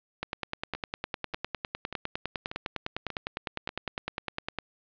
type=two click trains; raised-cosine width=0.3 ms; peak=-20 / -15 dBFS; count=6 / 44; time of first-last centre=0.75-3.691 / 0.23-4.587 s; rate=1.7 / 9.87 Hz; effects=resampled to 11025 Hz + 8-bit